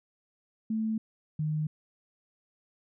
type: tone pair in turn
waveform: sine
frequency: 220 / 153.62 Hz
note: A3 / D#3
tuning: 0 / -22 cents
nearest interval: tritone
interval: 622 cents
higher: first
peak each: -27 dBFS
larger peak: neither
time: 0.7-0.98 / 1.39-1.67 s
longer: neither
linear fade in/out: 5 ms
effects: none